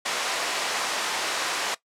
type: band-pass noise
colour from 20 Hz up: pink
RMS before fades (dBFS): -28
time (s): 0.05-1.75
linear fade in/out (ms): 10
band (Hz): 670 to 7600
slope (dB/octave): 12
effects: noise-tail reverb RT60 0.1 s tail -18 dB re dry + low-pass 12000 Hz 12 dB/octave